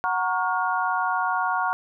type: chord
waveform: sine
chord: Gb major seventh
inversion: none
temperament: equal with one note detuned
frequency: 740 / 932.3 / 1108.7 / 1422.2 Hz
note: Gb5 / Bb5 / Db6 / F6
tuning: 0 / 0 / 0 / +31 cents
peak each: -27 dBFS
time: 0.04-1.73 s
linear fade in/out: 0 ms
effects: none